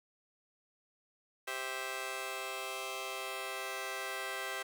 10% pulse chord, C major, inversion second, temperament just, 392.4 / 523.3 / 654.1 Hz, G4 / C5 / E5, +2 / 0 / -14 cents, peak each -34 dBFS, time 1.47-4.63 s, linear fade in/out 10 ms, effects 10-bit

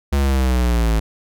square linear sweep, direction down, 71 to 53.8 Hz, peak -15 dBFS, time 0.12-1 s, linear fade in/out 10 ms, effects none

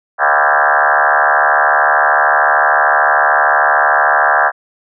sine tone with frequency modulation, 1174.7 Hz, D6, in tune, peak -8 dBFS, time 0.18-4.52 s, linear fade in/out 50 ms, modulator 73.3 Hz, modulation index 7.4, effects none

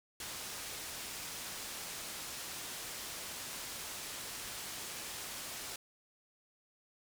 white low-pass noise, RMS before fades -44 dBFS, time 0.2-5.76 s, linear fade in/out 2 ms, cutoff 10000 Hz, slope 12 dB/octave, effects none

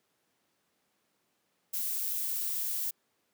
violet noise, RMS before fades -33 dBFS, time 1.73-2.91 s, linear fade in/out 10 ms, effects pink hiss -75 dBFS RMS until 3.33 s + high-pass 200 Hz 12 dB/octave

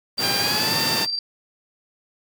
pink high-pass noise, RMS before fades -26 dBFS, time 0.17-1.07 s, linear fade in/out 50 ms, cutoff 120 Hz, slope 24 dB/octave
sine tone with tremolo, 4699 Hz, D8, in tune, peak -21 dBFS, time 0.18-1.19 s, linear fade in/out 2 ms, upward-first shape square, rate 19 Hz, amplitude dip 40%
10% pulse tone with pitch glide, 801 to 899.1 Hz, G5 to A5, +37 to +37 cents, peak -17 dBFS, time 0.23-1.05 s, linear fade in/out 2 ms, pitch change +200 cents, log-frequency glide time 0.38-0.75 s
effects none

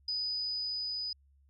sine tone with level ramp, 4978 Hz, D#8, in tune, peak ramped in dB -31 to -34 dBFS, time 0.08-1.13 s, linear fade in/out 5 ms, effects added 69 Hz sine -62 dBFS peak until 1.49 s

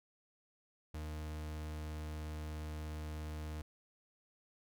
40% pulse tone, 76.9 Hz, D#2, 20 cents flat, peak -40 dBFS, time 0.94-3.62 s, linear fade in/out 5 ms, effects none

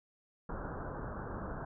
pink low-pass noise, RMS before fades -41 dBFS, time 0.49-1.65 s, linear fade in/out 5 ms, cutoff 1600 Hz, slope 96 dB/octave, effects none

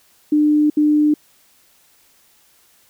sine tone bursts at uneven times, 299.8 Hz, D4, 36 cents sharp, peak -11 dBFS, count 2, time 0.32-0.7 / 0.77-1.14 s, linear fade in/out 5 ms, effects white hiss -55 dBFS RMS until 2.89 s

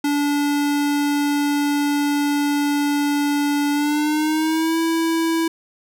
square tone with pitch glide, 289 to 328.2 Hz, D4 to E4, -28 to -8 cents, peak -18 dBFS, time 0.04-5.48 s, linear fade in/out 5 ms, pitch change +220 cents, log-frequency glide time 3.72-4.78 s, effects none

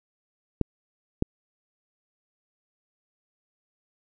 clicks, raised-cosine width 3 ms, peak -9 dBFS, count 2, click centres 0.613 / 1.224 s, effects none

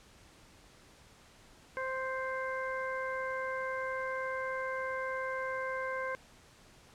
harmonic tone, 523.3 Hz, C5, in tune, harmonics 1 / 2 / 3 / 4, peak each -37 / -39 / -39 / -44 dBFS, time 1.77-6.15 s, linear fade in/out 0 ms, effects pink hiss -59 dBFS RMS until 6.94 s + low-pass 9000 Hz 12 dB/octave

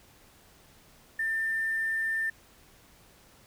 triangle tone with hard clipping, 1792 Hz, A6, 31 cents sharp, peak -27 dBFS, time 1.19-2.3 s, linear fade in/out 5 ms, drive 3 dB, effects pink hiss -58 dBFS RMS until 3.46 s

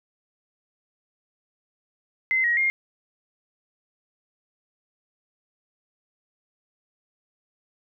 sine tone with pitch steps, 2061 / 1896 / 2125 Hz, C7 / A#6 / C7, -27 / +29 / +26 cents, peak -19 dBFS, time 2.31-2.7 s, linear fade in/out 0 ms, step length 130 ms, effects none

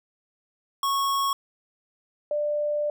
square / sine tone pair in turn, 1102 / 592.6 Hz, C#6 / D5, -11 / +15 cents, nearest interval major seventh, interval 1074 cents, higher first, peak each -23 dBFS, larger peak neither, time 0.83-1.33 / 2.31-2.9 s, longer second, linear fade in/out 2 ms, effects none

